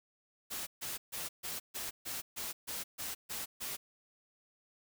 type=noise bursts; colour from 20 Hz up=white; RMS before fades=-40 dBFS; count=11; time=0.5-3.77 s; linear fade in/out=20 ms; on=170 ms; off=140 ms; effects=none